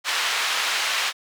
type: band-pass noise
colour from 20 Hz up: white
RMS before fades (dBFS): -24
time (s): 0.04-1.13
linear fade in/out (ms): 50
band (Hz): 960 to 3600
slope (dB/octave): 12
effects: none